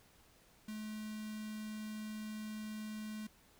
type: tone with notch filter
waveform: square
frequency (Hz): 214.9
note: A3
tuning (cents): -41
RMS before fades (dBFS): -44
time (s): 0.68-3.27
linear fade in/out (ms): 5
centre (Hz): 730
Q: 0.75
effects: pink hiss -66 dBFS RMS until 3.59 s